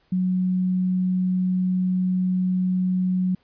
sine tone, 183.9 Hz, F#3, 10 cents flat, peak -19 dBFS, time 0.12-3.35 s, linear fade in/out 5 ms, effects pink hiss -64 dBFS RMS until 3.43 s + resampled to 11025 Hz

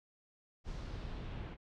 brown noise with low-pass filter sweep, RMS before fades -43 dBFS, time 0.64-1.57 s, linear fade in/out 50 ms, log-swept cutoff 5800 to 2700 Hz, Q 1.5, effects none

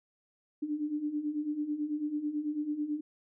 sine beating tone pair, 292.1 / 301.2 Hz, D4 / D4, -9 / +44 cents, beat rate 9.1 Hz, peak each -37 / -32 dBFS, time 0.62-3.01 s, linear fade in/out 10 ms, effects none

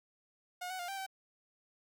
sawtooth tone with pitch steps, 720 / 746 / 705 / 783 / 769 Hz, F#5 / F#5 / F5 / G5 / G5, -47 / +14 / +16 / -2 / -33 cents, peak -35 dBFS, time 0.61-1.065 s, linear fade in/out 10 ms, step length 91 ms, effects none

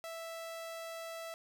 sawtooth tone, 659.3 Hz, E5, in tune, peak -38 dBFS, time 0.04-1.34 s, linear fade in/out 0 ms, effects none

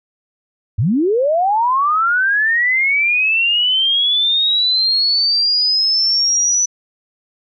sine linear sweep, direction up, 85 to 5980 Hz, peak -12 dBFS, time 0.78-6.66 s, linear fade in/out 10 ms, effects none

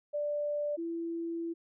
sine tone pair in turn, 588 / 334.5 Hz, D5 / E4, +2 / +25 cents, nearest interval minor seventh, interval 977 cents, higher first, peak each -30 / -33 dBFS, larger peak first, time 0.13-0.77 / 0.77-1.54 s, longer second, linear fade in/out 20 ms, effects none

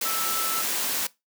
sine tone in noise, 1318.5 Hz, E6, in tune, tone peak -30 dBFS, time 0.05-0.62 s, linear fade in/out 5 ms, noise white, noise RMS -27 dBFS, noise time 0.01-1.07 s, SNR -6 dB, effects noise-tail reverb RT60 0.2 s tail -20 dB re dry + high-pass 200 Hz 12 dB/octave

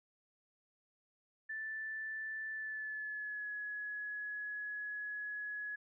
sine tone with pitch glide, 1760 to 1686.4 Hz, A6 to G#6, 0 to +26 cents, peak -39 dBFS, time 1.49-5.76 s, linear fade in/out 10 ms, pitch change -74 cents, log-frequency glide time 2.51-3.49 s, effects none

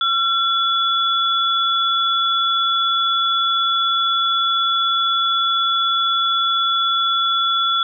sine tone pair together, 1358 / 3427 Hz, F6 / A7, -49 / -46 cents, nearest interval octave + major third, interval 1603 cents, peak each -18 dBFS, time 0.01-7.83 s, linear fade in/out 2 ms, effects none

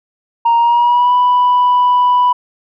sine tone with pitch glide, 932.3 to 987.7 Hz, A#5 to B5, 0 to 0 cents, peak -6 dBFS, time 0.45-2.33 s, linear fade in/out 10 ms, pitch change +100 cents, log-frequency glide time 0.56-1.13 s, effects tanh soft clip ceiling -6 dBFS

